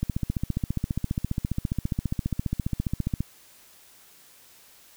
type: click train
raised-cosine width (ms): 5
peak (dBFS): -13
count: 48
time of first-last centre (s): 0.03-3.206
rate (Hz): 14.8
effects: white hiss -54 dBFS RMS until 4.96 s